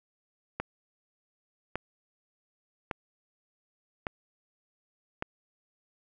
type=click train; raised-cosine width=0.5 ms; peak=-16 dBFS; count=5; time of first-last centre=0.6-5.224 s; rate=0.865 Hz; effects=none